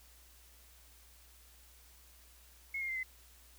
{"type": "tone with pitch steps", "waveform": "sine", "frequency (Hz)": [2173, 2128, 2084, 2042], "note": ["C#7", "C7", "C7", "C7"], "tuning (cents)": [-35, 29, -7, -43], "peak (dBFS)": -35, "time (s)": [2.74, 3.032], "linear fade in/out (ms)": 5, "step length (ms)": 73, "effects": ["added 60 Hz sine -61 dBFS peak until 3.58 s", "white hiss -62 dBFS RMS until 3.58 s"]}